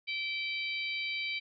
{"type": "harmonic tone", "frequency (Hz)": 775, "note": "G5", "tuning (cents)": -20, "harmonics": [3, 4, 5, 6], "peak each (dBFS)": [-34, -41, -41, -44], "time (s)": [0.07, 1.4], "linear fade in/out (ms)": 20, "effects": []}